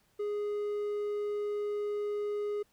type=tone; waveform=triangle; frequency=414.4 Hz; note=G#4; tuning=4 cents flat; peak=-29 dBFS; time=0.19-2.63 s; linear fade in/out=10 ms; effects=pink hiss -70 dBFS RMS until 2.72 s